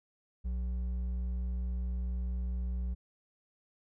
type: tone with hard clipping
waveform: sine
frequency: 61.1 Hz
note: B1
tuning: 18 cents flat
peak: -33 dBFS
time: 0.44-2.95 s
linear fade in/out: 20 ms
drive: 5 dB
effects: none